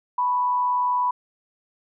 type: tone with frequency modulation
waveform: sine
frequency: 987.8 Hz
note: B5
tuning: in tune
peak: -19 dBFS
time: 0.18-1.11 s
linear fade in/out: 5 ms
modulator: 117 Hz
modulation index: 0.28
effects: none